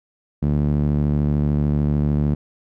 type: tone with band-pass filter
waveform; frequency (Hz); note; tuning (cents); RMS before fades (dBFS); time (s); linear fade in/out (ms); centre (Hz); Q
sawtooth; 73.42; D2; 0; -19; 0.42-2.35; 10; 180; 1.6
effects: none